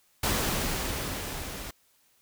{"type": "noise with level ramp", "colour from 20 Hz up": "pink", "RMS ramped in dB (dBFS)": [-26, -39], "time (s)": [0.23, 1.71], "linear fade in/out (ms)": 5, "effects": ["white hiss -66 dBFS RMS until 2.21 s"]}